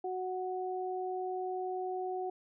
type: tone pair together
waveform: sine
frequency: 370 / 739.6 Hz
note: F#4 / F#5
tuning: 0 / -1 cents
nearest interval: octave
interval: 1199 cents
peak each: -36 / -37 dBFS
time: 0.04-2.3 s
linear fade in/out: 5 ms
effects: none